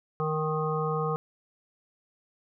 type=harmonic tone with a mistuned harmonic; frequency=155.5 Hz; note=D#3; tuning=1 cent flat; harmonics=1 / 3 / 5 / 7 / 8; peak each=-30 / -30 / -36 / -35 / -34 dBFS; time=0.2-1.16 s; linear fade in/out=0 ms; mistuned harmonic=7; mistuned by=-18 cents; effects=none